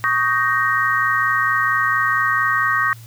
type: chord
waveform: sine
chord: Eb dominant seventh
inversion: third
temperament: just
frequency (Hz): 1120.1 / 1244.5 / 1555.6 / 1866.8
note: Db6 / Eb6 / G6 / Bb6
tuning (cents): +18 / 0 / -14 / +2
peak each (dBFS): -21 / -22 / -22 / -19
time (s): 0.04-2.93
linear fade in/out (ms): 0
effects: added 114 Hz sine -37 dBFS peak until 3.06 s + white hiss -47 dBFS RMS until 3.06 s